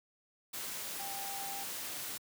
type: tone in noise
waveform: sine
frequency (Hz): 791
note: G5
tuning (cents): +15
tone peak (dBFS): -43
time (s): 0.99-1.64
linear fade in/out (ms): 10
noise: white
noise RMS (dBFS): -41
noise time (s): 0.53-2.18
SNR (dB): -5
effects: high-pass 100 Hz 12 dB/octave